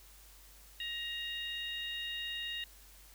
harmonic tone, 939 Hz, A#5, 12 cents sharp, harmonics 2 / 3 / 4, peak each -43 / -40 / -42 dBFS, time 0.8-2.64 s, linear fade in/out 2 ms, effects added 50 Hz sine -58 dBFS peak until 3.14 s + white hiss -59 dBFS RMS until 3.14 s

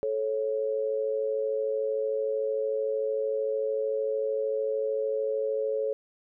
sine tone pair together, 435.7 / 549 Hz, A4 / C#5, -17 / -17 cents, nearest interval major third, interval 400 cents, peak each -28 / -29 dBFS, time 0.03-5.93 s, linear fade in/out 0 ms, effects none

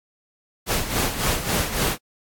pink noise with tremolo, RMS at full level -21 dBFS, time 0.66-1.98 s, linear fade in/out 50 ms, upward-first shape sine, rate 3.6 Hz, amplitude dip 65%, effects AAC 64 kbps

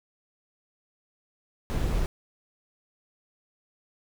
brown noise with amplitude modulation, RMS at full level -25 dBFS, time 1.7-2.06 s, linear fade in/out 0 ms, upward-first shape sine, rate 165 Hz, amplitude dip 25%, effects none

